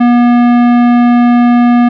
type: tone with tanh clipping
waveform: sine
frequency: 241.1 Hz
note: B3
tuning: 41 cents flat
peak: -6 dBFS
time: 0-1.89 s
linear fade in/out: 10 ms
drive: 16 dB
effects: none